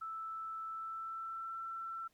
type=tone with pitch glide; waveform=sine; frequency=1318.5 to 1340.8 Hz; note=E6 to E6; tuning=0 to +29 cents; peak=-40 dBFS; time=0.01-2.08 s; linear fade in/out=10 ms; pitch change=+29 cents; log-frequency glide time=0.68-1.52 s; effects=pink hiss -75 dBFS RMS until 2.13 s